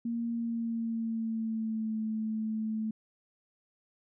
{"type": "tone with pitch glide", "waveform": "sine", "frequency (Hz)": [233.1, 218.7], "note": ["A#3", "A3"], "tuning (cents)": [0, -10], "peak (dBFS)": -30, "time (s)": [0.05, 2.91], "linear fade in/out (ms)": 5, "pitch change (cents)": -110, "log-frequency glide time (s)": [0.32, 1.98], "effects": []}